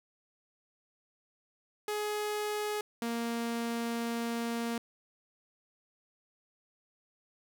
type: tone pair in turn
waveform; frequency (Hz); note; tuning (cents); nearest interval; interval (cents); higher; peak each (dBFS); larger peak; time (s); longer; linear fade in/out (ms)
sawtooth; 420 / 233.1; G#4 / A#3; +19 / 0; minor seventh; 1019; first; -28; neither; 1.88-2.81 / 3.02-4.78; second; 2
effects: none